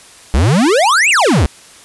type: exponential two-way sweep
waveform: square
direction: up then down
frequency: 59 to 2895 to 59 Hz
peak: -9 dBFS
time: 0.34-1.46 s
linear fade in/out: 0 ms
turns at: 1.1 s
effects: white hiss -40 dBFS RMS until 1.84 s + resampled to 24000 Hz